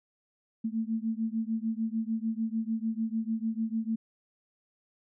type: beating tone pair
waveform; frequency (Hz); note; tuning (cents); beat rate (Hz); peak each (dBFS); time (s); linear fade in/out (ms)
sine; 220.9 / 227.6; A3 / A#3; +7 / -41; 6.7; -31 / -32; 0.64-3.96; 10
effects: none